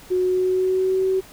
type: tone with pitch glide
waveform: sine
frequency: 366.4 to 378.7 Hz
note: F#4 to F#4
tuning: -17 to +40 cents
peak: -17 dBFS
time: 0.1-1.21 s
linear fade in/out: 20 ms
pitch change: +57 cents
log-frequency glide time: 0.21-1.04 s
effects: pink hiss -45 dBFS RMS until 1.32 s